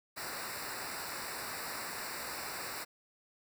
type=noise with comb filter; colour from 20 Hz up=pink; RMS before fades=-41 dBFS; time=0.16-2.85 s; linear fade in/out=20 ms; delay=0.31 ms; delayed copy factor=-0.95; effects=none